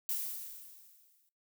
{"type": "noise with exponential decay", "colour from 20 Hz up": "violet", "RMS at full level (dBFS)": -33, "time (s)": [0.09, 1.29], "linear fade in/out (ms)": 0, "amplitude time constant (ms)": 260, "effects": ["noise-tail reverb RT60 0.2 s tail -18 dB re dry"]}